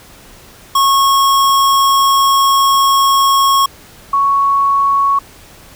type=tone pair in turn; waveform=square / sine; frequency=1095 / 1110.9 Hz; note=C#6 / C#6; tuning=-22 / +3 cents; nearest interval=unison; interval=25 cents; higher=second; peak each=-9 dBFS; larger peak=neither; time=0.75-3.66 / 4.13-5.19 s; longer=first; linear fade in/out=5 ms; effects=pink hiss -40 dBFS RMS until 5.75 s